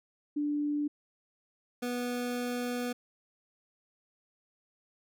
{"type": "tone pair in turn", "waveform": ["sine", "25% pulse"], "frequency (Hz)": [293.7, 244.9], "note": ["D4", "B3"], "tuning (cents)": [0, -14], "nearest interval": "minor third", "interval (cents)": 314, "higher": "first", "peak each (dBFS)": -28, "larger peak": "neither", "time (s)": [[0.36, 0.88], [1.82, 2.93]], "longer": "second", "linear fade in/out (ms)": 10, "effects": []}